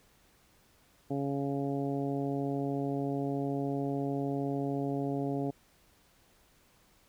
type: harmonic tone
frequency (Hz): 139.5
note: C#3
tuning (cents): +11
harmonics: 1 / 2 / 3 / 4 / 5 / 6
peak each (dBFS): -36 / -33 / -37 / -42 / -40 / -50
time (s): 1.1-5.51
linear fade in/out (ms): 10
effects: pink hiss -65 dBFS RMS until 7.08 s